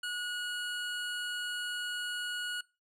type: tone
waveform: 25% pulse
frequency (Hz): 1454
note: F#6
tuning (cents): -31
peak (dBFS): -31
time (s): 0.03-2.61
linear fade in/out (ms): 5
effects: noise-tail reverb RT60 0.3 s tail -23 dB re dry + low-pass 11000 Hz 12 dB/octave